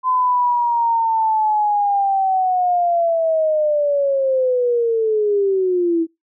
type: linear sweep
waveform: sine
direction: down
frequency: 1026 to 323.2 Hz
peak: -14 dBFS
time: 0.03-6.07 s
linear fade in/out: 50 ms
effects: noise-tail reverb RT60 0.2 s tail -24 dB re dry